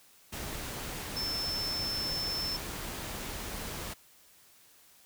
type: tone in noise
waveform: sine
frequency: 5300 Hz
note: E8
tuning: 9 cents sharp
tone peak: -32 dBFS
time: 1.16-2.57 s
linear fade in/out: 10 ms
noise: pink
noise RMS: -39 dBFS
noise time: 0.32-3.94 s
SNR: +4 dB
effects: white hiss -60 dBFS RMS until 5.05 s